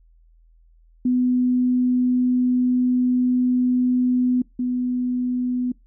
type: tone pair in turn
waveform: sine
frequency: 250.1 / 249.1 Hz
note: B3 / B3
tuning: +22 / +15 cents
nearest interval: unison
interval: 7 cents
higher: first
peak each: -16 / -20 dBFS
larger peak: first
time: 1.05-4.42 / 4.59-5.72 s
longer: first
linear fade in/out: 5 ms
effects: noise-tail reverb RT60 0.2 s tail -24 dB re dry + added 41 Hz sine -51 dBFS peak until 5.86 s